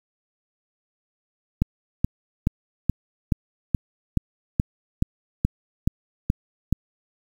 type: click train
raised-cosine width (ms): 5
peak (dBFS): -6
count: 13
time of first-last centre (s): 1.62-6.726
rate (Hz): 2.35
effects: 7-bit